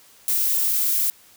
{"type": "noise", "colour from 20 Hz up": "violet", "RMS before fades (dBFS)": -21, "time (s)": [0.28, 1.1], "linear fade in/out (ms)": 0, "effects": ["white hiss -52 dBFS RMS until 1.36 s"]}